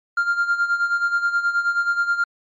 triangle tone with tremolo, 1396.9 Hz, F6, in tune, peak -12 dBFS, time 0.17-2.24 s, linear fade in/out 5 ms, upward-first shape sine, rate 9.4 Hz, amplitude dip 75%, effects tanh soft clip ceiling -11 dBFS + MP3 32 kbps

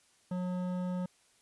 triangle tone with hard clipping, 181.1 Hz, F#3, 37 cents flat, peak -34 dBFS, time 0.31-1.06 s, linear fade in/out 5 ms, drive 16 dB, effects white hiss -67 dBFS RMS until 1.41 s + resampled to 24000 Hz

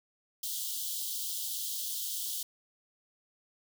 white high-pass noise, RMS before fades -36 dBFS, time 0.43-2.43 s, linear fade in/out 5 ms, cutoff 3000 Hz, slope 96 dB/octave, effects none

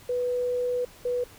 sine tone pair in turn, 493.3 / 491.3 Hz, B4 / B4, -2 / -9 cents, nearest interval unison, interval 7 cents, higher first, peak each -24 dBFS, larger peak neither, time 0.09-0.85 / 1.05-1.24 s, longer first, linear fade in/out 5 ms, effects added 90 Hz sine -59 dBFS peak until 1.38 s + pink hiss -51 dBFS RMS until 1.38 s

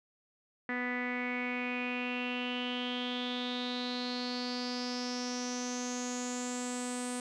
sawtooth tone with low-pass filter sweep, 247.3 Hz, B3, 3 cents sharp, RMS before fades -36 dBFS, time 0.69-7.2 s, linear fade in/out 2 ms, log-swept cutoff 1900 to 8700 Hz, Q 8.2, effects none

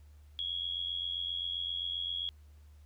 sine tone with amplitude modulation, 3319 Hz, G#7, 2 cents flat, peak -30 dBFS, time 0.39-2.29 s, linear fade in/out 0 ms, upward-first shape sine, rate 87.6 Hz, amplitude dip 75%, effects added 74 Hz sine -53 dBFS peak until 2.85 s + pink hiss -71 dBFS RMS until 2.85 s

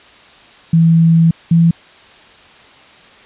sine tone pair in turn, 164.81 / 167.21 Hz, E3 / E3, 0 / +25 cents, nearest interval unison, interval 25 cents, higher second, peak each -6 dBFS, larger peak neither, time 0.73-1.31 / 1.51-1.71 s, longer first, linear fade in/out 5 ms, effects white hiss -42 dBFS RMS until 3.25 s + resampled to 8000 Hz

